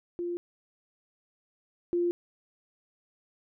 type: tone pair in turn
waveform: sine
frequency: 348.3 / 348.3 Hz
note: F4 / F4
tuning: -5 / -5 cents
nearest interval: unison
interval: 0 cents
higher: neither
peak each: -30 / -24 dBFS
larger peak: second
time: 0.19-0.37 / 1.93-2.11 s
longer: neither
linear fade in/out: 0 ms
effects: none